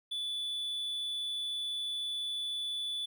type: tone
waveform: triangle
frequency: 3466 Hz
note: A7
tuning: 27 cents flat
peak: -32 dBFS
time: 0.11-3.06 s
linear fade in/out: 10 ms
effects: none